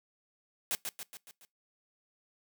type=noise with echo; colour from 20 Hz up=white; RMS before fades=-32 dBFS; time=0.71-0.75 s; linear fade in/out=0 ms; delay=140 ms; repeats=5; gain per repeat=-5 dB; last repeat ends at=1.45 s; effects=noise-tail reverb RT60 0.2 s tail -23 dB re dry + high-pass 200 Hz 12 dB/octave